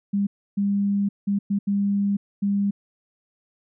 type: tone bursts at uneven times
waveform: sine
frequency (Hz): 200.7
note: G3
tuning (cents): +41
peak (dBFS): -19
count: 6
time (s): 0.13-0.27 / 0.57-1.09 / 1.27-1.39 / 1.5-1.59 / 1.67-2.17 / 2.42-2.71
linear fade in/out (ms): 10
effects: none